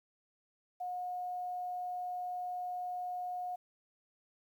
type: tone with quantisation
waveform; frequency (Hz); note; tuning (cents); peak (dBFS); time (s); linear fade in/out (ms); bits
sine; 722; F#5; -43; -36; 0.8-3.56; 10; 11
effects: none